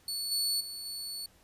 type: tone with level steps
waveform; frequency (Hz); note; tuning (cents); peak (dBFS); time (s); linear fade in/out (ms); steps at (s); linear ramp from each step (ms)
sawtooth; 4435; C#8; 0; -30 / -25 / -36 / -34; 0.08-1.26; 2; 0.31 / 0.6 / 0.85; 10
effects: pink hiss -63 dBFS RMS until 1.43 s + resampled to 32000 Hz